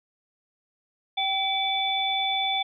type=tone cluster; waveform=sine; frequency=775 / 2300 / 3484 Hz; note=G5 / D7 / A7; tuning=-20 / -37 / -18 cents; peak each=-27 / -31 / -26 dBFS; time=1.17-2.63 s; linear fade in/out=10 ms; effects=none